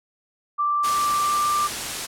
sine tone with pitch glide, 1174.7 to 1183.6 Hz, D6 to D6, 0 to +13 cents, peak -19 dBFS, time 0.58-1.68 s, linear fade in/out 20 ms, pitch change +13 cents, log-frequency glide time 1.16-1.46 s
white noise, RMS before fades -28 dBFS, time 0.83-2.07 s, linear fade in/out 20 ms
effects low-pass 10000 Hz 12 dB/octave

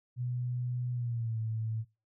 sine tone with pitch glide, 123.47 to 111.28 Hz, B2 to A2, 0 to +20 cents, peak -31 dBFS, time 0.16-1.85 s, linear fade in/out 50 ms, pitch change -180 cents, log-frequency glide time 0.92-1.38 s, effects noise-tail reverb RT60 0.3 s tail -25 dB re dry

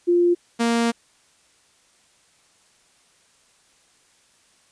sine / sawtooth tone pair in turn, 349.2 / 233.1 Hz, F4 / A#3, 0 / 0 cents, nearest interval perfect fifth, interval 700 cents, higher first, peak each -14 dBFS, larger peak neither, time 0.07-0.35 / 0.59-0.92 s, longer second, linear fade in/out 20 ms, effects white hiss -59 dBFS RMS until 4.71 s + resampled to 22050 Hz

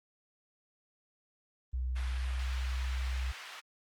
sine tone with pitch glide, 63 to 63.73 Hz, B1 to C2, +35 to -45 cents, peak -31 dBFS, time 1.73-3.32 s, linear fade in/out 10 ms, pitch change +20 cents, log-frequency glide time 2.11-2.2 s
white band-pass noise, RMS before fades -47 dBFS, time 1.95-3.61 s, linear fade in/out 20 ms, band 1000 to 2800 Hz, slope 12 dB/octave
effects Opus 32 kbps

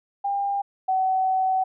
sine tone pair in turn, 800 / 755.4 Hz, G5 / F#5, +35 / +36 cents, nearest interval minor second, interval 99 cents, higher first, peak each -22 / -19 dBFS, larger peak second, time 0.24-0.62 / 0.88-1.64 s, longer second, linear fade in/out 10 ms, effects none

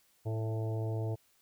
harmonic tone with a mistuned harmonic, 110.8 Hz, A2, 13 cents sharp, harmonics 1 / 3 / 4 / 5 / 6 / 7 / 8, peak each -32 / -43 / -42 / -49 / -45 / -54 / -53 dBFS, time 0.25-1.16 s, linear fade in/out 20 ms, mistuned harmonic 5, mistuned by +17 cents, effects white hiss -69 dBFS RMS until 1.41 s

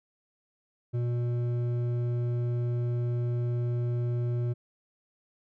sine tone with hard clipping, 120.6 Hz, B2, 41 cents flat, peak -28 dBFS, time 0.93-4.54 s, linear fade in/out 20 ms, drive 8 dB, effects none

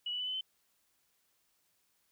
sine tone with pitch steps, 2930 / 2962 / 2995 / 3028 / 3061 Hz, F#7 / F#7 / F#7 / F#7 / G7, -18 / +1 / +20 / +39 / -42 cents, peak -34 dBFS, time 0.06-0.41 s, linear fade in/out 5 ms, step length 70 ms, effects white hiss -75 dBFS RMS until 2.11 s

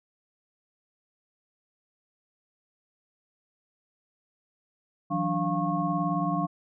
sine tone cluster, 164.1 / 182.7 / 292.4 / 699 / 1092 Hz, E3 / F#3 / D4 / F5 / C#6, -8 / -22 / -7 / +1 / -26 cents, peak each -31 dBFS, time 5.1-6.47 s, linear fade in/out 20 ms, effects none

